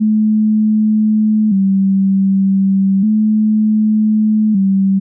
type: tone with vibrato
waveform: sine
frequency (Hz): 204.2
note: G#3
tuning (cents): -29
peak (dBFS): -9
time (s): 0-5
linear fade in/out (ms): 20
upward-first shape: square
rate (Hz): 0.33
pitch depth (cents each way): 90
effects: none